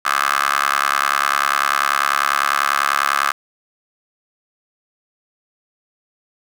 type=tone with high-pass filter; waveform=15% pulse; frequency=70.1 Hz; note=C#2; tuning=20 cents sharp; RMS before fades=-18 dBFS; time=0.05-3.32 s; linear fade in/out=5 ms; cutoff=1300 Hz; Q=5.2; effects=none